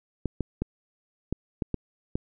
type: clicks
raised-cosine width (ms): 3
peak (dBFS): -14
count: 7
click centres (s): 0.257 / 0.407 / 0.62 / 1.326 / 1.622 / 1.743 / 2.155
effects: none